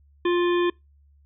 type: harmonic tone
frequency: 350.5 Hz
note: F4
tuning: 6 cents sharp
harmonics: 1 / 3 / 5 / 7 / 9 / 10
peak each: -19 / -29 / -33 / -36 / -38 / -39 dBFS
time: 0.25-0.7 s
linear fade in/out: 5 ms
effects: noise-tail reverb RT60 0.2 s tail -25 dB re dry + added 71 Hz sine -54 dBFS peak until 1.25 s